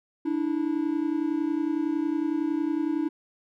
triangle tone pair together, 293.7 / 324.6 Hz, D4 / E4, 0 / -27 cents, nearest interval major second, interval 173 cents, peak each -25 dBFS, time 0.25-3.09 s, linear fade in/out 10 ms, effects none

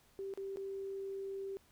sine tone with dropouts, 390.5 Hz, G4, 7 cents flat, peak -39 dBFS, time 0.19-1.57 s, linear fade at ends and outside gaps 0 ms, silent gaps 0.338-0.375 / 0.56-0.571 s, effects pink hiss -68 dBFS RMS until 1.71 s

